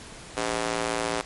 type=tone with high-pass filter; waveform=square; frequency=57.2 Hz; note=A#1; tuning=32 cents flat; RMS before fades=-28 dBFS; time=0.37-1.21 s; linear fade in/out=0 ms; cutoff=450 Hz; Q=0.88; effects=pink hiss -43 dBFS RMS until 1.25 s + MP3 48 kbps